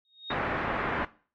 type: tone with exponential growth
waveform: sine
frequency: 3729 Hz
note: A#7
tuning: in tune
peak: -31 dBFS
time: 0.05-0.32 s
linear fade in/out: 1 ms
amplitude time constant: 57 ms
type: low-pass noise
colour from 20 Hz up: white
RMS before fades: -31 dBFS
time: 0.3-1.05 s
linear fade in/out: 5 ms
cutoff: 1800 Hz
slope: 24 dB/octave
effects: noise-tail reverb RT60 0.4 s tail -18 dB re dry + AAC 32 kbps